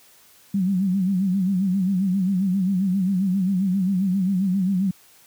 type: tone with vibrato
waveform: sine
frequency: 189.5 Hz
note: F#3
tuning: 42 cents sharp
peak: -18 dBFS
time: 0.54-4.91 s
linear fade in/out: 5 ms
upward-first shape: sine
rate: 7.5 Hz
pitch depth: 100 cents each way
effects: white hiss -53 dBFS RMS until 5.26 s + high-pass 60 Hz 12 dB/octave